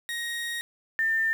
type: tone pair in turn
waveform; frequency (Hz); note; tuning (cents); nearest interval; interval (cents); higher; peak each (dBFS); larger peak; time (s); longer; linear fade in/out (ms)
30% pulse / sine; 1877 / 1796.8; A#6 / A6; +11 / +36; minor second; 75; first; -27 / -22; second; 0.09-0.61 / 0.99-1.33; first; 0
effects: 8-bit